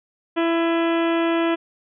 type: harmonic tone with a mistuned harmonic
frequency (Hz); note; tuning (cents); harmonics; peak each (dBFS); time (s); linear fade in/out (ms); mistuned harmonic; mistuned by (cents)
333.3; E4; +19; 1 / 2 / 3 / 4 / 5 / 6 / 7 / 8 / 9 / 10; -19 / -25 / -29 / -31 / -33 / -35 / -36 / -37 / -38 / -39; 0.36-1.56; 20; 7; +55
effects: none